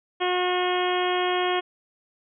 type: harmonic tone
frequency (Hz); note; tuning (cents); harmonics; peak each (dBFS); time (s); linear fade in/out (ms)
361.5; F#4; -40; 1 / 2 / 3 / 4 / 5 / 6 / 7 / 8 / 9; -25 / -27 / -30 / -35 / -34 / -35 / -37 / -35 / -33; 0.2-1.61; 20
effects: none